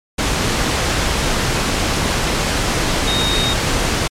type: tone in noise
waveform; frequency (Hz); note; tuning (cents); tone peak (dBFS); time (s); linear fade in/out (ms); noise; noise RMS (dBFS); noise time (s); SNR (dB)
sine; 3729; A#7; 0; -18; 3.07-3.54; 10; pink; -17; 0.18-4.08; -4
effects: low-pass 8000 Hz 12 dB/octave + MP3 96 kbps